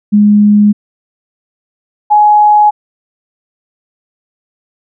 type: tone pair in turn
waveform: sine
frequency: 207.6 / 839.3 Hz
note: G#3 / G#5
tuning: 0 / +18 cents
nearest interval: 2 octaves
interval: 2418 cents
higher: second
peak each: -3 dBFS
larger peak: neither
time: 0.12-0.73 / 2.1-2.71 s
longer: neither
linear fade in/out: 20 ms
effects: none